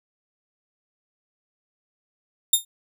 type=tone with exponential decay; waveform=10% pulse; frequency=3660 Hz; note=A#7; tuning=32 cents flat; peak=-4 dBFS; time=2.53-2.65 s; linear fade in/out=5 ms; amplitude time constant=24 ms; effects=none